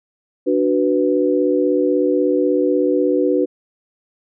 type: chord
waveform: sine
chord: B minor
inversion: first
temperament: equal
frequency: 293.7 / 370 / 493.9 Hz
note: D4 / F#4 / B4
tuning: 0 / 0 / 0 cents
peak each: -18 dBFS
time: 0.46-3.46 s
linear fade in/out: 20 ms
effects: none